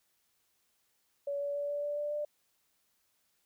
sine tone with pitch steps, 567 / 571.3 / 575.6 / 579.9 / 584.3 / 588.7 / 593.1 Hz, C#5 / D5 / D5 / D5 / D5 / D5 / D5, +39 / -48 / -35 / -22 / -9 / +4 / +17 cents, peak -32 dBFS, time 1.27-2.25 s, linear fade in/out 5 ms, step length 140 ms, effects white hiss -75 dBFS RMS until 3.45 s

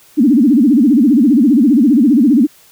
sine tone with vibrato, 260.8 Hz, C4, 5 cents flat, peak -6 dBFS, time 0.17-2.47 s, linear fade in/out 20 ms, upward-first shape sine, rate 15 Hz, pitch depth 290 cents each way, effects white hiss -46 dBFS RMS until 2.71 s

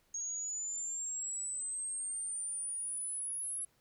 sine exponential sweep, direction up, 6550 to 10880 Hz, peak -36 dBFS, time 0.14-3.65 s, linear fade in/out 5 ms, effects pink hiss -72 dBFS RMS until 3.8 s

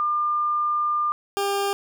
sine / 20% pulse tone pair in turn, 1200 / 399.5 Hz, D6 / G4, +37 / +33 cents, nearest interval octave + perfect fifth, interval 1904 cents, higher first, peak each -20 / -17 dBFS, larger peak second, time 0-1.12 / 1.37-1.73 s, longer first, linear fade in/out 0 ms, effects none

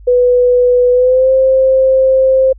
sine tone with pitch glide, 493.9 to 526.3 Hz, B4 to C5, 0 to +10 cents, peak -6 dBFS, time 0.07-2.53 s, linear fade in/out 10 ms, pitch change +110 cents, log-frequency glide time 0.92-1.31 s, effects added 50 Hz sine -33 dBFS peak until 2.58 s

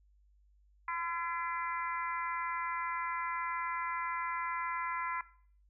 harmonic tone, 339.1 Hz, E4, 49 cents sharp, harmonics 3 / 4 / 5 / 6 / 7, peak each -36 / -41 / -45 / -41 / -48 dBFS, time 0.88-5.21 s, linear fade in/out 2 ms, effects noise-tail reverb RT60 0.5 s tail -17 dB re dry + added 50 Hz sine -63 dBFS peak until 5.69 s

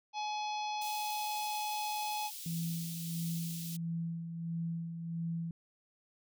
harmonic tone, 845 Hz, G#5, 30 cents sharp, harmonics 1 / 3 / 4 / 5 / 6 / 7, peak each -35 / -45 / -47 / -49 / -51 / -52 dBFS, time 0.13-2.31 s, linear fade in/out 50 ms
white high-pass noise, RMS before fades -45 dBFS, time 0.81-3.77 s, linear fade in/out 10 ms, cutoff 3000 Hz, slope 24 dB/octave
sine tone with tremolo, 166.8 Hz, E3, 21 cents sharp, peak -33 dBFS, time 2.46-5.51 s, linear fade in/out 2 ms, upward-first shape sine, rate 1.5 Hz, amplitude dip 50%
effects none

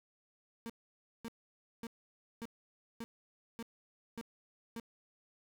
35% pulse tone bursts, 230 Hz, A#3, 23 cents flat, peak -39 dBFS, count 8, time 0.66-4.798 s, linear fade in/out 0 ms, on 36 ms, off 550 ms, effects none

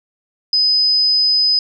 sine tone, 5020 Hz, D#8, 15 cents sharp, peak -11 dBFS, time 0.53-1.59 s, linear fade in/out 2 ms, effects none

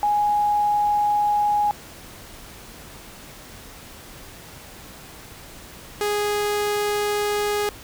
sine / sawtooth tone pair in turn, 830 / 414.3 Hz, G#5 / G#4, -1 / -4 cents, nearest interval octave, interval 1203 cents, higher first, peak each -17 dBFS, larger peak neither, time 0.03-1.71 / 6.01-7.69 s, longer neither, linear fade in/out 0 ms, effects pink hiss -42 dBFS RMS until 7.83 s

